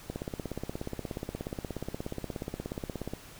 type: click train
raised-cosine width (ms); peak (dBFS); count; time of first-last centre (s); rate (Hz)
2; -21; 52; 0.1-3.136; 16.8
effects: pink hiss -50 dBFS RMS until 3.39 s